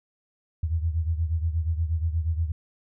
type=beating tone pair; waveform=sine; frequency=79.9 / 88.3 Hz; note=D#2 / F2; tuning=+47 / +20 cents; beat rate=8.4 Hz; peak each=-24 / -29 dBFS; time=0.63-2.52 s; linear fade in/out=5 ms; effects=none